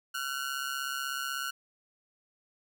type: ring-modulated tone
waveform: sawtooth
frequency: 1432 Hz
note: F6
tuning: 43 cents sharp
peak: -26 dBFS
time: 0.14-1.51 s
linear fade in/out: 10 ms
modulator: 68.1 Hz
effects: none